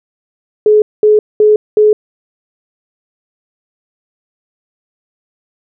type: tone bursts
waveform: sine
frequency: 424.8 Hz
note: G#4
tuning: 39 cents sharp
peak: -4 dBFS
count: 4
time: 0.66-1.93 s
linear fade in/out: 2 ms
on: 160 ms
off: 210 ms
effects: none